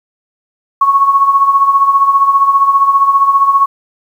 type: tone with tremolo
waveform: sine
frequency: 1105 Hz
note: C#6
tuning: 6 cents flat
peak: -3 dBFS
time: 0.81-3.66 s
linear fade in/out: 5 ms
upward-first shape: triangle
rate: 15 Hz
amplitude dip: 70%
effects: 7-bit